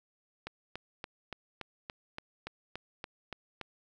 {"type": "click train", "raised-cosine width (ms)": 0.3, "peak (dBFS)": -23, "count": 12, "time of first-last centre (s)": [0.47, 3.613], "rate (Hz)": 3.5, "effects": []}